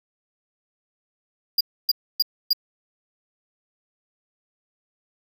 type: tone bursts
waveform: square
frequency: 4838 Hz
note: D#8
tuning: 49 cents flat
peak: -16 dBFS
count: 4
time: 1.58-2.532 s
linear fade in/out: 5 ms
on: 28 ms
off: 280 ms
effects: none